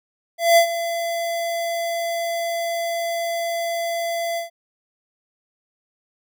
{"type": "tone with ADSR envelope", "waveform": "square", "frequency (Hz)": 677, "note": "E5", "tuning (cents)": 46, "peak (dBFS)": -10, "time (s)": [0.38, 4.5], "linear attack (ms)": 190, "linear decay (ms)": 92, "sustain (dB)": -13, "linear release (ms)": 130, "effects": []}